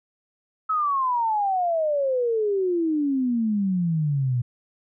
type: exponential sweep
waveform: sine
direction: down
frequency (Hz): 1302 to 119.1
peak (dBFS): -20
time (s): 0.69-4.42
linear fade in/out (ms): 10
effects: none